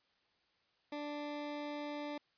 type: tone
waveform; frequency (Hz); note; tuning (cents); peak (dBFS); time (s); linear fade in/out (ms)
20% pulse; 293.7; D4; 0; -35; 0.92-2.18; 5
effects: white hiss -75 dBFS RMS until 2.37 s + resampled to 11025 Hz